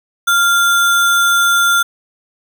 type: tone with sample-and-hold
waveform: sine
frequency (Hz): 1393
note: F6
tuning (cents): -5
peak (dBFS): -9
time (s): 0.27-1.83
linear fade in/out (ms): 10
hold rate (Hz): 4900
effects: none